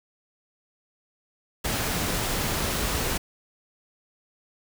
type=noise; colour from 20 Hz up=pink; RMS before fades=-27 dBFS; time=1.64-3.18 s; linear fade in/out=10 ms; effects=none